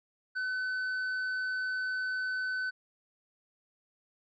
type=tone with hard clipping; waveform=triangle; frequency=1512 Hz; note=F#6; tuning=37 cents sharp; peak=-32 dBFS; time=0.35-2.71 s; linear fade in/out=20 ms; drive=7 dB; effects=resampled to 16000 Hz